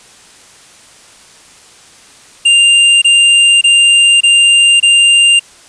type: tone bursts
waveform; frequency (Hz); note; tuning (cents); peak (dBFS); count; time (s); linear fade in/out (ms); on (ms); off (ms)
square; 2794; F7; 0; -5; 5; 2.45-5.396; 10; 570; 24
effects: white hiss -40 dBFS RMS until 5.68 s + resampled to 22050 Hz